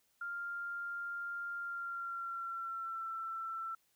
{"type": "tone with pitch glide", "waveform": "sine", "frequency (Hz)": [1396.9, 1338.4], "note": ["F6", "E6"], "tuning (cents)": [0, 26], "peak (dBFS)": -38, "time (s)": [0.21, 3.75], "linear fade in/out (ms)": 5, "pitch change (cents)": -74, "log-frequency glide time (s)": [1.57, 3.07], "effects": ["white hiss -75 dBFS RMS until 3.95 s"]}